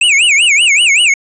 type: tone with vibrato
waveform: square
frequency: 2530 Hz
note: D#7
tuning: 28 cents sharp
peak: -7 dBFS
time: 0.01-1.14 s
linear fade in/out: 5 ms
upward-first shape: sine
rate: 5.2 Hz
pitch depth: 270 cents each way
effects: resampled to 22050 Hz + 8-bit